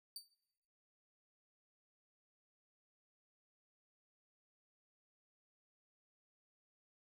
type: tone with exponential decay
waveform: sawtooth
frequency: 4609 Hz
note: D8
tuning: 33 cents flat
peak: -39 dBFS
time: 0.16-0.28 s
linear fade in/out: 2 ms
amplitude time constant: 25 ms
effects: noise-tail reverb RT60 0.9 s tail -19 dB re dry